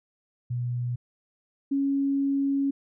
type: tone pair in turn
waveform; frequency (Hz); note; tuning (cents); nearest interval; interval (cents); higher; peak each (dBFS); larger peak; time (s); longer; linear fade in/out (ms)
sine; 122.1 / 276.8; B2 / C#4; -19 / -2; octave + major second; 1417; second; -26 / -22; second; 0.5-0.96 / 1.71-2.71; second; 10
effects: none